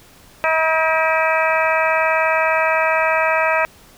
harmonic tone with a mistuned harmonic, 319.7 Hz, D#4, 47 cents sharp, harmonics 2 / 3 / 4 / 5 / 6 / 7 / 8, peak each -19 / -21 / -22 / -23 / -24 / -24 / -25 dBFS, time 0.44-3.65 s, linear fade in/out 0 ms, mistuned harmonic 7, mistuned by +72 cents, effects pink hiss -47 dBFS RMS until 3.97 s

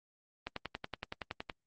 click train, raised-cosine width 0.3 ms, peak -21 dBFS, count 12, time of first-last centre 0.47-1.498 s, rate 10.7 Hz, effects Opus 24 kbps

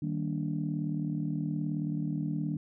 sine chord, Eb major seventh, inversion none, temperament just, 155.56 / 194.45 / 233.3 / 291.7 Hz, Eb3 / G3 / Bb3 / D4, 0 / -14 / +2 / -12 cents, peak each -32 / -36 / -38 / -35 dBFS, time 0.02-2.57 s, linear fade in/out 5 ms, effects tanh soft clip ceiling -20 dBFS

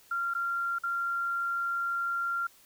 sine tone with dropouts, 1383 Hz, F6, 17 cents flat, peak -28 dBFS, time 0.11-2.47 s, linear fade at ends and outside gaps 5 ms, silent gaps 0.338-0.349 / 0.786-0.835 s, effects white hiss -59 dBFS RMS until 2.65 s

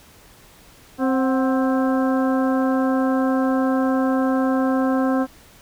harmonic tone with a mistuned harmonic, 263.4 Hz, C4, 12 cents sharp, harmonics 1 / 2 / 3 / 4 / 5 / 6, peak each -18 / -24 / -28 / -30 / -32 / -34 dBFS, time 0.98-5.27 s, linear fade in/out 50 ms, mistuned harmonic 3, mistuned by -82 cents, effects pink hiss -49 dBFS RMS until 5.61 s

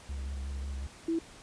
triangle tone with vibrato, 68.3 Hz, C#2, 25 cents flat, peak -32 dBFS, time 0.09-0.87 s, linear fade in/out 5 ms, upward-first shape sine, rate 5.5 Hz, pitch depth 34 cents each way
sine tone, 329.6 Hz, E4, in tune, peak -27 dBFS, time 1.08-1.19 s, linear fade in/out 5 ms
effects pink hiss -52 dBFS RMS until 1.42 s + resampled to 22050 Hz

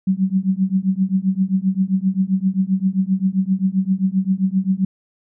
sine tone with tremolo, 190 Hz, F#3, 46 cents sharp, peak -11 dBFS, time 0.07-4.85 s, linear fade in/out 5 ms, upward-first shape triangle, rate 7.6 Hz, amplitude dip 100%, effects none

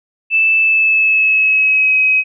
sine tone with pitch glide, 2637 to 2538 Hz, E7 to D#7, 0 to +34 cents, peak -9 dBFS, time 0.3-2.24 s, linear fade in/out 50 ms, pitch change -66 cents, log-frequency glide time 0.57-1.97 s, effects none

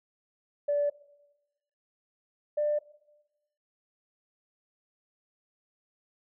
sine tone pair in turn, 580 / 594.6 Hz, D5 / D5, -22 / +21 cents, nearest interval unison, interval 43 cents, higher second, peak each -23 / -24 dBFS, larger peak first, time 0.68-0.9 / 2.57-2.79 s, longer neither, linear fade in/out 10 ms, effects noise-tail reverb RT60 0.9 s tail -17 dB re dry + tanh soft clip ceiling -19 dBFS

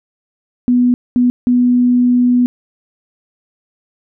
sine tone bursts at uneven times, 246.2 Hz, B3, 5 cents flat, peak -8 dBFS, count 3, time 0.68-0.94 / 1.16-1.3 / 1.47-2.46 s, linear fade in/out 0 ms, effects none

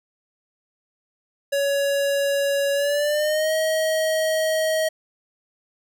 square tone with pitch glide, 561 to 633.3 Hz, C#5 to D#5, +21 to +30 cents, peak -20 dBFS, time 1.52-4.89 s, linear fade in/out 10 ms, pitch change +209 cents, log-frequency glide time 2.73-3.54 s, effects none

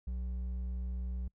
sine tone with hard clipping, 61.74 Hz, B1, in tune, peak -36 dBFS, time 0.07-1.28 s, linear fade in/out 5 ms, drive 5 dB, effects noise-tail reverb RT60 0.1 s tail -26 dB re dry

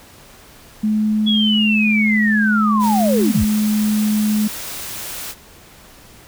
sine tone with pitch glide, 214.2 to 212.6 Hz, A3 to G#3, -46 to +41 cents, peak -14 dBFS, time 0.83-4.48 s, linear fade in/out 10 ms, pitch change -13 cents, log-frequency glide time 1.53-3.45 s
sine linear sweep, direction down, 3394 to 31.11 Hz, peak -16 dBFS, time 1.26-3.45 s, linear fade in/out 20 ms
white noise, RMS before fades -29 dBFS, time 2.79-5.35 s, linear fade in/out 50 ms
effects pink hiss -44 dBFS RMS until 6.27 s

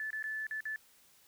sine tone with dropouts, 1743 Hz, A6, 17 cents flat, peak -35 dBFS, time 0-0.76 s, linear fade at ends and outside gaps 1 ms, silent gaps 0.105-0.13 / 0.226-0.24 / 0.468-0.51 / 0.606-0.654 s, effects white hiss -64 dBFS RMS until 1.27 s

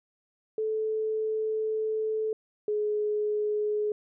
sine tone pair in turn, 436 / 421.1 Hz, A4 / G#4, -16 / +24 cents, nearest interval minor second, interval 60 cents, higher first, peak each -26 / -25 dBFS, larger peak second, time 0.58-2.33 / 2.68-3.92 s, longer first, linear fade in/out 2 ms, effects none

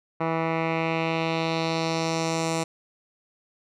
10% pulse tone with low-pass filter sweep, 163.2 Hz, E3, 17 cents flat, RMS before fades -26 dBFS, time 0.2-2.64 s, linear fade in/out 10 ms, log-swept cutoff 1600 to 8100 Hz, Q 2, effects none

